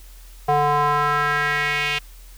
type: tone with band-pass filter sweep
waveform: square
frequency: 146.83 Hz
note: D3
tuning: in tune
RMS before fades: -20 dBFS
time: 0.48-1.99 s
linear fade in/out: 10 ms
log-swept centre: 770 to 2700 Hz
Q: 3
effects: added 42 Hz sine -40 dBFS peak until 2.37 s + white hiss -50 dBFS RMS until 2.37 s